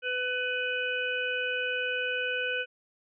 harmonic tone with a mistuned harmonic, 500 Hz, B4, 21 cents sharp, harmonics 1 / 3 / 5 / 6, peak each -34 / -31 / -34 / -37 dBFS, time 0.02-2.66 s, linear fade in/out 50 ms, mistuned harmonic 6, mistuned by -18 cents, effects none

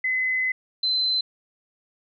sine tone pair in turn, 2031 / 4062 Hz, B6 / B7, +48 / +48 cents, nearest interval octave, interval 1200 cents, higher second, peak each -21 / -20 dBFS, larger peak second, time 0.04-0.52 / 0.83-1.21 s, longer first, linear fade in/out 5 ms, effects none

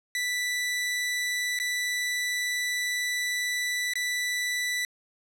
sawtooth tone with dropouts, 1975.5 Hz, B6, in tune, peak -23 dBFS, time 0.15-4.85 s, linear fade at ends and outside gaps 1 ms, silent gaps 1.589-1.599 / 3.936-3.955 s, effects low-pass 12000 Hz 12 dB/octave

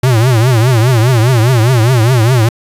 square tone with vibrato, 120 Hz, B2, 49 cents flat, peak -7 dBFS, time 0.03-2.49 s, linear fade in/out 5 ms, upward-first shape triangle, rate 4.9 Hz, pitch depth 210 cents each way, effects resampled to 32000 Hz + 8-bit

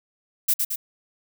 violet noise with echo, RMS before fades -19 dBFS, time 0.48-0.54 s, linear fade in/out 10 ms, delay 110 ms, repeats 2, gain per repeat -4 dB, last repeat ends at 0.76 s, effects none

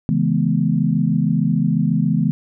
sine chord, C# minor seventh, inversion none, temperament equal with one note detuned, 138.59 / 164.81 / 212.4 / 246.9 Hz, C#3 / E3 / G#3 / B3, 0 / 0 / +39 / 0 cents, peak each -22 / -18 / -20 / -22 dBFS, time 0.09-2.31 s, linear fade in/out 0 ms, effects none

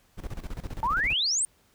brown noise with tremolo, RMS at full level -33 dBFS, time 0.17-1.14 s, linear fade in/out 20 ms, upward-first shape square, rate 15 Hz, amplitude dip 80%
sine exponential sweep, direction up, 874 to 9070 Hz, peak -23 dBFS, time 0.83-1.45 s, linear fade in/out 0 ms
effects pink hiss -64 dBFS RMS until 1.74 s

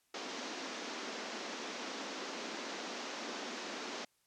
pink band-pass noise, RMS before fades -43 dBFS, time 0.14-4.05 s, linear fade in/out 5 ms, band 220 to 6600 Hz, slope 48 dB/octave, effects white hiss -75 dBFS RMS until 4.26 s + low-pass 12000 Hz 12 dB/octave

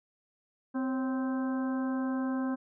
harmonic tone with a mistuned harmonic, 260 Hz, C4, 11 cents flat, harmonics 1 / 2 / 3 / 4 / 5 / 6, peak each -29 / -41 / -44 / -43 / -48 / -46 dBFS, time 0.74-2.56 s, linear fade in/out 20 ms, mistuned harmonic 2, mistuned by +72 cents, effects none

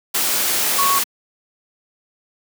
sine tone in noise, 1108.7 Hz, C#6, in tune, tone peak -16 dBFS, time 0.78-0.99 s, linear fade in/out 10 ms, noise white, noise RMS -19 dBFS, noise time 0.14-1.04 s, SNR 0 dB, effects high-pass 200 Hz 12 dB/octave

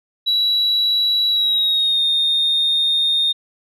sine tone with pitch glide, 3914 to 3673 Hz, B7 to A#7, -16 to -26 cents, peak -13 dBFS, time 0.26-3.33 s, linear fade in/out 20 ms, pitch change -110 cents, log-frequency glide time 1.3-2.01 s, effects tanh soft clip ceiling -11 dBFS

